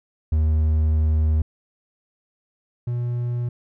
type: tone pair in turn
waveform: triangle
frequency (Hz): 77.78 / 120.87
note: D#2 / B2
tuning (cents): 0 / -37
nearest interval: minor sixth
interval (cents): 763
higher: second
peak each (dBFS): -14 / -20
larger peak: first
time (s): 0.32-1.42 / 2.87-3.49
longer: first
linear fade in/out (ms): 5
effects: none